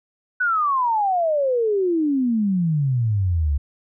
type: exponential sweep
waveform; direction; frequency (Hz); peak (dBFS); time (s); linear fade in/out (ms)
sine; down; 1508 to 68.1; -17; 0.4-3.58; 10
effects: none